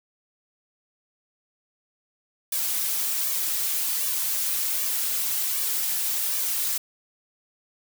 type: noise with flanger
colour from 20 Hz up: blue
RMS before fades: -26 dBFS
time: 2.52-6.78 s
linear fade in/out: 5 ms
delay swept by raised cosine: 1.7 to 5.2 ms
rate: 1.3 Hz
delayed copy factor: +0.85
effects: none